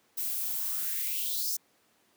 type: noise with high-pass filter sweep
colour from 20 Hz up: violet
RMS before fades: -32 dBFS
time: 0.17-1.57 s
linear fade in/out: 10 ms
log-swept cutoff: 390 to 5900 Hz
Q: 4.7
effects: pink hiss -67 dBFS RMS until 2.16 s + high-pass 200 Hz 12 dB/octave